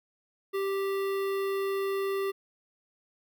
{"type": "tone with notch filter", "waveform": "square", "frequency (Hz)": 391.7, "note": "G4", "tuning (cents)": -1, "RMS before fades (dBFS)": -30, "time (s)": [0.53, 2.32], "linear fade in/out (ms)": 20, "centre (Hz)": 6800, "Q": 0.64, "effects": []}